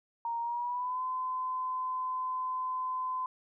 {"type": "tone with pitch glide", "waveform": "sine", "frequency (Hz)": [932.3, 1022.6], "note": ["A#5", "C6"], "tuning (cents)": [0, -40], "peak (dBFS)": -31, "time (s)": [0.25, 3.26], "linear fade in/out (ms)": 2, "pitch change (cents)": 160, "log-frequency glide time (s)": [0.4, 1.02], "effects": []}